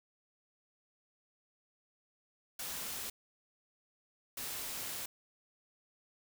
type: noise bursts at uneven times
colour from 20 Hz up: white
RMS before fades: -41 dBFS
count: 2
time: 2.59-3.1 / 4.37-5.06 s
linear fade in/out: 5 ms
effects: none